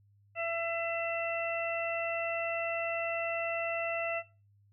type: harmonic tone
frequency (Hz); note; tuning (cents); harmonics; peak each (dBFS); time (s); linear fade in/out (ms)
670; E5; +28; 1 / 2 / 3 / 4; -34 / -41 / -40 / -36; 0.35-4.23; 50
effects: noise-tail reverb RT60 0.3 s tail -19 dB re dry + added 101 Hz sine -62 dBFS peak until 4.72 s